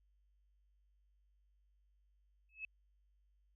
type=tone with exponential growth; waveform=sine; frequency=2590 Hz; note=E7; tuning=31 cents flat; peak=-38 dBFS; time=2.49-2.65 s; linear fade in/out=2 ms; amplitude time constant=34 ms; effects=added 50 Hz sine -70 dBFS peak until 3.55 s